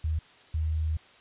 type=tone pair in turn; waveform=sine; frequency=78.7 / 78.7 Hz; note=D#2 / D#2; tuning=+20 / +20 cents; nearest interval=unison; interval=0 cents; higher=neither; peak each=-25 dBFS; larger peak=neither; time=0.04-0.19 / 0.54-0.97 s; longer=second; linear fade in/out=5 ms; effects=white hiss -55 dBFS RMS until 1.2 s + resampled to 8000 Hz